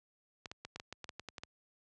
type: clicks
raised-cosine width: 0.2 ms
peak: -26 dBFS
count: 12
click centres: 0.458 / 0.515 / 0.65 / 0.76 / 0.799 / 0.926 / 1.043 / 1.092 / 1.196 / 1.287 / 1.382 / 1.435 s
effects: high-pass 60 Hz 12 dB/octave + resampled to 22050 Hz